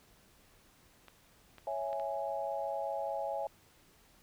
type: clicks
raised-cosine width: 0.3 ms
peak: -35 dBFS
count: 4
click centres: 1.083 / 1.583 / 1.93 / 1.998 s
type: chord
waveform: sine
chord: C# minor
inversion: none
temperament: equal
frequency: 554.4 / 659.3 / 830.6 Hz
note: C#5 / E5 / G#5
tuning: 0 / 0 / 0 cents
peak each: -38 dBFS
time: 1.67-3.47 s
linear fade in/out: 2 ms
effects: pink hiss -64 dBFS RMS until 4.22 s